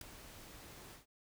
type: noise with ADSR envelope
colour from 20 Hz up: pink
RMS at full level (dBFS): -40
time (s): 0.01-1.06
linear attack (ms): 4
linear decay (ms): 4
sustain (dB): -14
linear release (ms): 130
effects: none